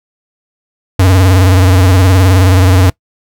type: tone with vibrato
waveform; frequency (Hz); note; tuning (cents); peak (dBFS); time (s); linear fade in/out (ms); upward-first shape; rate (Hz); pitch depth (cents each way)
square; 92.9; F#2; +7; -5; 0.99-2.9; 5; sine; 19; 86
effects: noise-tail reverb RT60 0.1 s tail -23 dB re dry